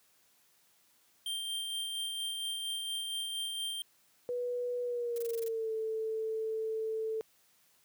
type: tone with tremolo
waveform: square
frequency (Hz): 3168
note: G7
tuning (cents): +18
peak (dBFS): -34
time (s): 1.26-3.82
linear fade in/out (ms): 2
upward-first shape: sine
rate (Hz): 4.3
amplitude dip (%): 30
type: tone with pitch glide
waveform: sine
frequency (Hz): 489.8 to 441.4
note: B4 to A4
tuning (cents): -14 to +5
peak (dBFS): -32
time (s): 4.29-7.21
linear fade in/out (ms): 0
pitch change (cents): -181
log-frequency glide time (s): 4.83-5.72
type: noise bursts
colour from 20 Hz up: blue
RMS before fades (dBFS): -45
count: 8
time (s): 5.16-5.482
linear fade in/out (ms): 2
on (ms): 21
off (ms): 22
effects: white hiss -68 dBFS RMS until 7.84 s + high-pass 80 Hz 12 dB/octave